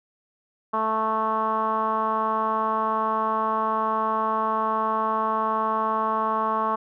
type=tone with low-pass filter; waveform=10% pulse; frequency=219.7 Hz; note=A3; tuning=2 cents flat; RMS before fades=-24 dBFS; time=0.73-6.76 s; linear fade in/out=10 ms; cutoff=1100 Hz; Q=4.6; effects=none